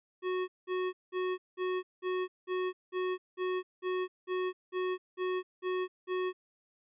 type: tone bursts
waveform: square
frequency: 368.2 Hz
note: F#4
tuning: 8 cents flat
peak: -31 dBFS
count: 14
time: 0.22-6.33 s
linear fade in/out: 50 ms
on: 260 ms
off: 190 ms
effects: resampled to 8000 Hz